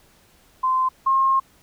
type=tone pair in turn; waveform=sine; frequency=1036 / 1070.7 Hz; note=C6 / C6; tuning=-17 / +40 cents; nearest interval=minor second; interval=57 cents; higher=second; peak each=-17 / -15 dBFS; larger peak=second; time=0.63-0.89 / 1.06-1.4 s; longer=second; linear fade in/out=10 ms; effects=pink hiss -56 dBFS RMS until 1.62 s